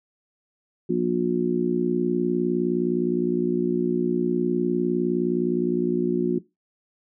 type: harmonic tone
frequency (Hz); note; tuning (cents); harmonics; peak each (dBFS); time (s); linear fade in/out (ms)
59.6; A#1; +39; 3 / 4 / 5 / 6; -26 / -26 / -28 / -23; 0.89-6.39; 10
effects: noise-tail reverb RT60 0.2 s tail -18 dB re dry